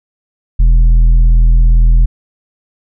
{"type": "tone with tanh clipping", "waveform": "sine", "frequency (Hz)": 41.21, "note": "E1", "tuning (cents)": 0, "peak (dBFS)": -5, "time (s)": [0.59, 2.06], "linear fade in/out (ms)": 10, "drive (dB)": 6, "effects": []}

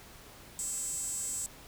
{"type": "tone with high-pass filter", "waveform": "sawtooth", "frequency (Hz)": 530, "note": "C5", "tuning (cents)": 22, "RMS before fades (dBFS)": -36, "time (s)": [0.59, 1.46], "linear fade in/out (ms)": 0, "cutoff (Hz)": 7800, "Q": 9.4, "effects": ["pink hiss -52 dBFS RMS until 1.67 s"]}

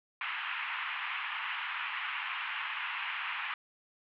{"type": "band-pass noise", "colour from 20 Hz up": "white", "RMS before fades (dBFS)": -37, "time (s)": [0.21, 3.54], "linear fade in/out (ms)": 2, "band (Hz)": [900, 2900], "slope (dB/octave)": 48, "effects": []}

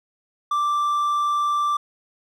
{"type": "tone", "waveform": "triangle", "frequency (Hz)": 1174.7, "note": "D6", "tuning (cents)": 0, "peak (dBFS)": -17, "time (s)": [0.51, 1.77], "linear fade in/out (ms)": 5, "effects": []}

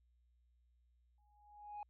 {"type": "tone with exponential growth", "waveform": "sine", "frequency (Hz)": 830.6, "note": "G#5", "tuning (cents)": 0, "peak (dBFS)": -40, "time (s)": [1.18, 1.83], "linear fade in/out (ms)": 2, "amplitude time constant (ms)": 140, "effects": ["tanh soft clip ceiling -42 dBFS", "added 60 Hz sine -70 dBFS peak until 1.89 s"]}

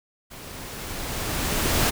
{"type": "noise with level ramp", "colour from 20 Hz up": "pink", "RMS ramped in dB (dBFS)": [-41, -20], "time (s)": [0.3, 1.91], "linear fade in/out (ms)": 20, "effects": []}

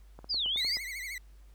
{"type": "clicks", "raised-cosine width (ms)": 1, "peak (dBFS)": -33, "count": 7, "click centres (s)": [0.19, 0.244, 0.344, 0.461, 0.56, 0.648, 0.77]}
{"type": "linear two-way sweep", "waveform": "sine", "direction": "down then up", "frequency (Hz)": [5130, 2894, 5130], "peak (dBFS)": -28, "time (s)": [0.29, 0.78], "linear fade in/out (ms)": 20, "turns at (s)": 0.47}
{"type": "tone with vibrato", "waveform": "40% pulse", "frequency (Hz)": 2093, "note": "C7", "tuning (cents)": 0, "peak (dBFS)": -36, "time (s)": [0.57, 1.18], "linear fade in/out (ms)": 2, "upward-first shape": "triangle", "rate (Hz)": 13, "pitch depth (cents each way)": 140}
{"effects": ["added 50 Hz sine -51 dBFS peak until 1.54 s", "pink hiss -68 dBFS RMS until 1.54 s"]}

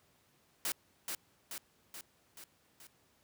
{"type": "noise with echo", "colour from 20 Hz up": "white", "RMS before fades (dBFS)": -35, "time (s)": [0.65, 0.72], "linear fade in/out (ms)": 2, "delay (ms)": 430, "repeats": 5, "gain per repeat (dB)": -4, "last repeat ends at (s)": 2.87, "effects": ["pink hiss -70 dBFS RMS until 3.23 s", "high-pass 80 Hz 12 dB/octave"]}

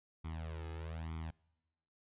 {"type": "tone with flanger", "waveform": "sawtooth", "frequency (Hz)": 80.6, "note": "E2", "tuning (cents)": -38, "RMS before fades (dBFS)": -43, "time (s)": [0.24, 1.31], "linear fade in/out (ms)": 10, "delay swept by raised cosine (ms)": [0.89, 2.39], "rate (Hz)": 1.1, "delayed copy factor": 0.95, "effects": ["noise-tail reverb RT60 1.0 s tail -24 dB re dry", "resampled to 8000 Hz"]}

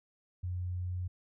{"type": "tone", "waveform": "sine", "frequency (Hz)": 90.1, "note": "F#2", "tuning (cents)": -45, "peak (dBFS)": -33, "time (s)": [0.43, 1.08], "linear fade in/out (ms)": 10, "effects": []}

